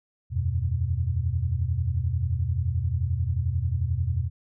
sine chord, E suspended second, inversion none, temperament equal with one note detuned, 81.18 / 92.5 / 123.47 Hz, E2 / F#2 / B2, -26 / 0 / 0 cents, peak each -27 / -27 / -28 dBFS, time 0.3-4.3 s, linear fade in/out 50 ms, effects none

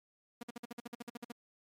sawtooth tone bursts, 238 Hz, A#3, 36 cents sharp, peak -37 dBFS, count 13, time 0.41-1.32 s, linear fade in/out 5 ms, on 22 ms, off 52 ms, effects MP3 64 kbps

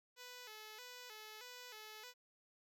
5% pulse tone with vibrato, 461.9 Hz, A#4, 16 cents flat, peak -40 dBFS, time 0.16-2.14 s, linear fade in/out 50 ms, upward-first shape square, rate 1.6 Hz, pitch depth 120 cents each way, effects none

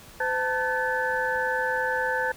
sine tone cluster, 510 / 889 / 1514 / 1734 Hz, C5 / A5 / F#6 / A6, -44 / +18 / +39 / -26 cents, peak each -29 dBFS, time 0.2-2.32 s, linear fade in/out 5 ms, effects pink hiss -48 dBFS RMS until 2.36 s

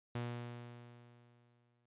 sawtooth tone with exponential decay, 120 Hz, B2, 49 cents flat, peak -33 dBFS, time 0.15-1.86 s, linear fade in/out 5 ms, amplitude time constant 370 ms, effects resampled to 8000 Hz

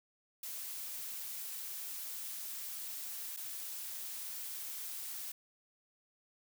blue noise with dropouts, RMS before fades -43 dBFS, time 0.43-5.32 s, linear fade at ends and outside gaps 5 ms, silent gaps 3.365-3.371 s, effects none

